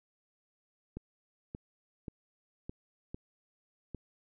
clicks, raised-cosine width 3 ms, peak -27 dBFS, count 6, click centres 0.97 / 1.549 / 2.082 / 2.695 / 3.145 / 3.947 s, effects none

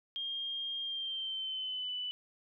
sine tone with pitch glide, 3218 to 2985 Hz, G7 to F#7, +45 to +15 cents, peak -35 dBFS, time 0.16-2.11 s, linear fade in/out 0 ms, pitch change -130 cents, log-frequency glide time 0.81-1.94 s, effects none

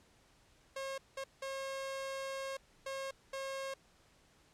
sawtooth tone bursts at uneven times, 540 Hz, C#5, 45 cents flat, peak -35 dBFS, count 5, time 0.76-0.98 / 1.17-1.24 / 1.42-2.57 / 2.86-3.11 / 3.33-3.74 s, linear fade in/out 5 ms, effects pink hiss -67 dBFS RMS until 4.53 s + low-pass 9000 Hz 12 dB/octave

